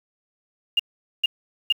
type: tone bursts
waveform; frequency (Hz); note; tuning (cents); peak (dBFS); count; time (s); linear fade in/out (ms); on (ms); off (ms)
sine; 2826; F7; +20; -15; 3; 0.77-1.725; 5; 25; 440
effects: 7-bit